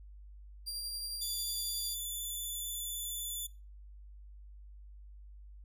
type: tone with tremolo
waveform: sawtooth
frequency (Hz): 4754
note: D8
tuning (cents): +20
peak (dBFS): -34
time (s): 0.66-1.95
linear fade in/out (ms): 20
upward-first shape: sine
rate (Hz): 11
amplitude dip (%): 25
type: tone with vibrato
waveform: 5% pulse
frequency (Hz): 3491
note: A7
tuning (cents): -14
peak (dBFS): -30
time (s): 1.21-3.47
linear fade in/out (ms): 10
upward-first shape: square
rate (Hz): 16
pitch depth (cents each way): 9
effects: noise-tail reverb RT60 0.3 s tail -21 dB re dry + added 50 Hz sine -49 dBFS peak until 5.64 s